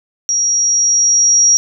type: tone with level ramp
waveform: sine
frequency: 5680 Hz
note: F8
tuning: 28 cents sharp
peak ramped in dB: -12 to -6 dBFS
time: 0.29-1.57 s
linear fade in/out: 0 ms
effects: none